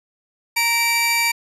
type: tone pair together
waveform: sawtooth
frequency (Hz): 932.3 / 2324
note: A#5 / D7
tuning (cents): 0 / -19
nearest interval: octave + major third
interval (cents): 1581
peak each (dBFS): -19 / -14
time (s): 0.56-1.32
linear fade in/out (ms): 10
effects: resampled to 32000 Hz